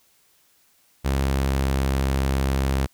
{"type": "tone with pitch glide", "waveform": "sawtooth", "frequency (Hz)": [67.8, 67.22], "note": ["C#2", "C2"], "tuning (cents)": [-38, 47], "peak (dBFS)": -16, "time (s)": [1.04, 2.87], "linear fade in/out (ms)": 20, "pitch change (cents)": -15, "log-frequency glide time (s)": [1.16, 1.75], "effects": ["white hiss -61 dBFS RMS until 2.93 s"]}